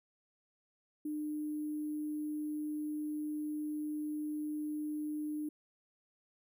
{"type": "tone with sample-and-hold", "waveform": "sine", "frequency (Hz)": 301.6, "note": "D4", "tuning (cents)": 46, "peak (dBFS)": -35, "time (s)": [1.05, 5.49], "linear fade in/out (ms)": 5, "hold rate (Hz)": 11025, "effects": []}